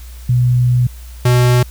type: tone pair in turn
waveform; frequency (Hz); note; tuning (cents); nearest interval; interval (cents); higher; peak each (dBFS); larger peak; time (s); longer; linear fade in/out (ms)
sine / square; 123.47 / 123.47; B2 / B2; 0 / 0; unison; 0; neither; -9; neither; 0.29-0.87 / 1.25-1.63; first; 5
effects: added 60 Hz sine -30 dBFS peak until 1.7 s + white hiss -43 dBFS RMS until 1.7 s